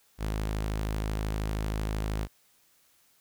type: tone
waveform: sawtooth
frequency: 52.9 Hz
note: G#1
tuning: 33 cents sharp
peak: -25 dBFS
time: 0.18-2.28 s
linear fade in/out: 50 ms
effects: white hiss -65 dBFS RMS until 3.2 s